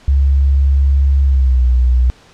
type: tone with pitch glide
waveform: sine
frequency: 68.8 to 62.01 Hz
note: C#2 to B1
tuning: -12 to +8 cents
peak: -8 dBFS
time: 0.08-2.1 s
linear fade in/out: 0 ms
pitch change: -180 cents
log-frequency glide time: 1.23-1.64 s
effects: pink hiss -45 dBFS RMS until 2.33 s + low-pass 6000 Hz 12 dB/octave